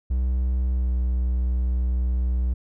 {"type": "tone with pitch glide", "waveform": "triangle", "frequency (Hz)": [63.1, 61.94], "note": ["B1", "B1"], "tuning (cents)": [38, 6], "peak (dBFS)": -18, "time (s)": [0.1, 2.54], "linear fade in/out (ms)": 10, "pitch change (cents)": -32, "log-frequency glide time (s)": [0.74, 0.91], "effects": []}